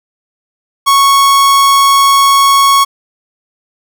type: tone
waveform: 45% pulse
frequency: 1106 Hz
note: C#6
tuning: 4 cents flat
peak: -5 dBFS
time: 0.86-2.85 s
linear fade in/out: 20 ms
effects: none